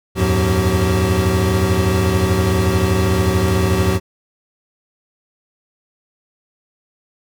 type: tone cluster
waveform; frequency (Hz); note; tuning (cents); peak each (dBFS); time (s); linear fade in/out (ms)
square; 81.6 / 93.1 / 106.5 / 181.5 / 380.2; E2 / F#2 / G#2 / F#3 / F#4; -17 / +11 / +44 / -33 / +47; -21; 0.15-4; 50
effects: none